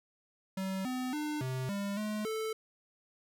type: tone with pitch steps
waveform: square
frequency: 190.8 / 254.2 / 300.6 / 129.8 / 200.4 / 212.4 / 439.3 Hz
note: G3 / C4 / D4 / C3 / G3 / G#3 / A4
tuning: -47 / -50 / +40 / -13 / +38 / +39 / -3 cents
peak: -34 dBFS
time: 0.57-2.53 s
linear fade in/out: 5 ms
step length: 280 ms
effects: none